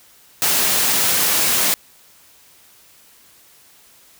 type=high-pass noise; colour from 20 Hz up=white; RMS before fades=-17 dBFS; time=0.42-1.74 s; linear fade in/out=0 ms; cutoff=120 Hz; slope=12 dB/octave; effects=white hiss -50 dBFS RMS until 4.19 s